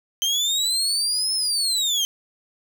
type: linear two-way sweep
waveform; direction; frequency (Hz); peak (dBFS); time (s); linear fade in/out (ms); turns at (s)
30% pulse; up then down; 3111 to 5260 to 3111; -17; 0.22-2.05; 0; 1.34
effects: 9-bit